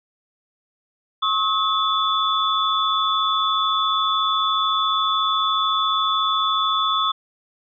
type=tone cluster; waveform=sine; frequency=1089 / 1283 / 3463 Hz; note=C#6 / E6 / A7; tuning=-31 / -47 / -28 cents; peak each=-22 dBFS; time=1.22-7.12 s; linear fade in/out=10 ms; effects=none